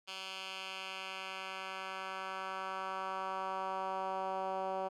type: tone with band-pass filter sweep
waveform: 10% pulse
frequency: 190 Hz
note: F#3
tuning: 46 cents sharp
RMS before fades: -40 dBFS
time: 0.07-4.89 s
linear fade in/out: 20 ms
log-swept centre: 3400 to 670 Hz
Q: 1.6
effects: none